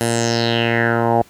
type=tone with low-pass filter sweep; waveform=10% pulse; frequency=116.54 Hz; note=A#2; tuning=in tune; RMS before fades=-17 dBFS; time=0.01-1.22 s; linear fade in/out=0 ms; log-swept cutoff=11000 to 730 Hz; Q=4.7; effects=pink hiss -48 dBFS RMS until 1.29 s + high-pass 60 Hz 12 dB/octave